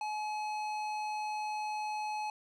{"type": "tone with tanh clipping", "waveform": "sine", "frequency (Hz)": 850, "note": "G#5", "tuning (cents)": 40, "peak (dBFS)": -36, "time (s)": [0.01, 2.3], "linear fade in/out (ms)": 2, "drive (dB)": 15, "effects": []}